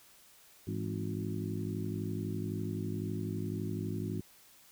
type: harmonic tone with a mistuned harmonic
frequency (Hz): 51.91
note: G#1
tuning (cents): 0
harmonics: 2 / 3 / 4 / 5 / 6 / 7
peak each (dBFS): -38 / -40 / -41 / -42 / -43 / -43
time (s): 0.67-4.21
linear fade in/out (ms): 5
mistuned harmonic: 3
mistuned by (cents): +110
effects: white hiss -60 dBFS RMS until 4.71 s